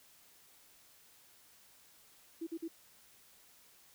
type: tone bursts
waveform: sine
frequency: 329.6 Hz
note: E4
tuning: in tune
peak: -37 dBFS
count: 3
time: 2.41-2.682 s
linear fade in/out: 10 ms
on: 60 ms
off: 46 ms
effects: white hiss -63 dBFS RMS until 3.94 s